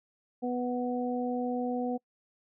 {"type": "harmonic tone", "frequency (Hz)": 246.9, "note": "B3", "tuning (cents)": 0, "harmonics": [1, 2, 3], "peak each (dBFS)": [-31, -34, -36], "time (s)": [0.42, 1.98], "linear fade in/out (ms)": 20, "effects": ["noise-tail reverb RT60 0.1 s tail -26 dB re dry"]}